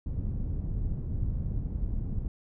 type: low-pass noise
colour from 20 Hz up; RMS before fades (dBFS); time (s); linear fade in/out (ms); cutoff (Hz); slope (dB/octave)
pink; -31; 0.06-2.28; 2; 140; 12
effects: none